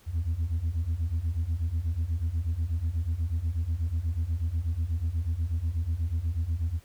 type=beating tone pair; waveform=sine; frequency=77.78 / 85.98 Hz; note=D#2 / F2; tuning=0 / -27 cents; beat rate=8.2 Hz; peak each=-28 / -26 dBFS; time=0.06-6.8 s; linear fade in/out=50 ms; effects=tanh soft clip ceiling -23 dBFS + pink hiss -59 dBFS RMS until 6.84 s